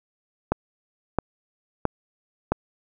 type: click train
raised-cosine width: 1 ms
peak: -6 dBFS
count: 4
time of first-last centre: 0.52-2.52 s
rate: 1.5 Hz
effects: none